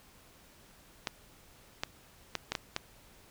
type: clicks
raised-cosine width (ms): 0.2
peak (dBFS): -14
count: 6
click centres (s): 1.072 / 1.835 / 2.353 / 2.52 / 2.552 / 2.764
effects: pink hiss -59 dBFS RMS until 3.3 s